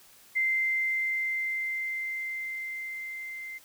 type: tone with level ramp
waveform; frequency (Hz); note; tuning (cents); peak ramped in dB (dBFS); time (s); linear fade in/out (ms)
sine; 2083; C7; -8; -23 to -37; 0.35-3.59; 20
effects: white hiss -56 dBFS RMS until 3.64 s

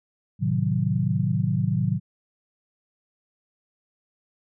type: chord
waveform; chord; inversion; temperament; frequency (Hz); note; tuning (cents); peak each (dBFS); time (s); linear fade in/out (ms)
sine; A diminished seventh; none; equal; 110 / 130.81 / 155.56 / 185; A2 / C3 / Eb3 / Gb3; 0 / 0 / 0 / 0; -26; 0.39-2; 50
effects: none

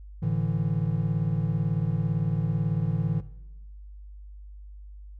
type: chord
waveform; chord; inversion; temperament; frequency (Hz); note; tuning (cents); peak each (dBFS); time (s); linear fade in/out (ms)
triangle; A suspended fourth; none; equal; 110 / 146.83 / 164.81; A2 / D3 / E3; 0 / 0 / 0; -26; 0.22-3.21; 10
effects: noise-tail reverb RT60 0.9 s tail -17 dB re dry + added 50 Hz sine -41 dBFS peak until 5.19 s

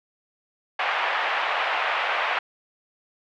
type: band-pass noise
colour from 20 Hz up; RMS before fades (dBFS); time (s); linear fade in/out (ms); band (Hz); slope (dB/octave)
pink; -25; 0.79-2.39; 5; 690 to 2800; 24
effects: none

